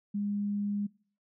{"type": "tone", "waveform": "sine", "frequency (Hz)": 204.1, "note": "G#3", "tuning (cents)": -30, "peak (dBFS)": -29, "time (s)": [0.14, 0.87], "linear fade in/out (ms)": 10, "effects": ["noise-tail reverb RT60 0.5 s tail -24 dB re dry"]}